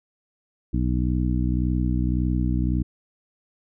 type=harmonic tone; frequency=61.8 Hz; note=B1; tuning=2 cents sharp; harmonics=1 / 2 / 3 / 4 / 5; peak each=-23 / -26 / -28 / -29 / -30 dBFS; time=0.73-2.83 s; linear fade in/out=10 ms; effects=none